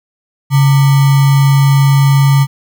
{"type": "tone with sample-and-hold", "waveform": "sine", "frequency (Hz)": 138.59, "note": "C#3", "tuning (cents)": 0, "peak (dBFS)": -5, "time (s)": [0.5, 2.47], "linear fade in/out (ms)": 50, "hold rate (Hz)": 1050, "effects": []}